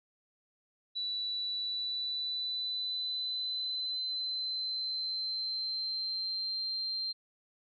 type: tone with pitch glide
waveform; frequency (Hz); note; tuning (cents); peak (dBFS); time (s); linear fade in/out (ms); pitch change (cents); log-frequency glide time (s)
sine; 3951 to 4157; B7 to C8; 0 to -12; -32; 0.95-7.13; 20; +88; 1.59-6.61
effects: MP3 48 kbps